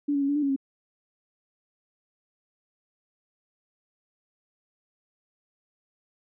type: tone with pitch steps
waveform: sine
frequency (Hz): 288.8 / 281.8 / 277.3 / 286.8 / 296.6 / 278.1 / 271.4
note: D4 / C#4 / C#4 / D4 / D4 / C#4 / C#4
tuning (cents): -29 / +29 / +1 / -41 / +17 / +6 / -36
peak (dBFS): -22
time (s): 0.08-0.563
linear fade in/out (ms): 10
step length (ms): 69
effects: none